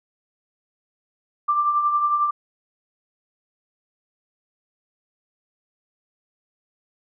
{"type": "tone with tremolo", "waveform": "sine", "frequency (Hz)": 1181, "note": "D6", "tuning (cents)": 9, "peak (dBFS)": -15, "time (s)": [1.48, 2.31], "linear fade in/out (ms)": 10, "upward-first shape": "triangle", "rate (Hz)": 11, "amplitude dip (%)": 55, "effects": []}